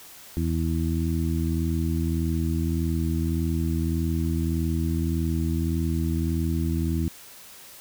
harmonic tone, 81.7 Hz, E2, 15 cents flat, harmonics 1 / 2 / 3 / 4, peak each -25 / -28 / -30 / -31 dBFS, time 0.37-7.08 s, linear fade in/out 0 ms, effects white hiss -46 dBFS RMS until 7.8 s

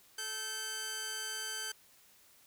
10% pulse tone pair together, 434.9 / 1549.8 Hz, A4 / G6, -20 / -20 cents, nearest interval octave + minor seventh, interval 2200 cents, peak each -40 / -29 dBFS, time 0.18-1.72 s, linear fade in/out 5 ms, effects white hiss -63 dBFS RMS until 2.46 s

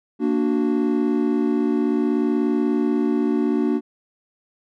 triangle chord, Bb augmented, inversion none, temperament equal, 233.1 / 293.7 / 370 Hz, Bb3 / D4 / F#4, 0 / 0 / 0 cents, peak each -20 / -19 / -22 dBFS, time 0.19-3.81 s, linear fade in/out 50 ms, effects none

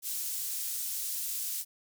pink high-pass noise, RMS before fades -35 dBFS, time 0.02-1.65 s, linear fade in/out 50 ms, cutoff 7900 Hz, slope 12 dB/octave, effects none

